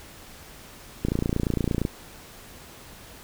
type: click train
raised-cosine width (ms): 3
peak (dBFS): -11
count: 24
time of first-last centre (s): 1.05-1.851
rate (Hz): 28.7
effects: pink hiss -46 dBFS RMS until 3.23 s